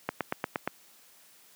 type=click train; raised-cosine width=0.5 ms; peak=-13 dBFS; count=6; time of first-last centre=0.09-0.675 s; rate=8.54 Hz; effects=white hiss -58 dBFS RMS until 1.55 s + high-pass 150 Hz 12 dB/octave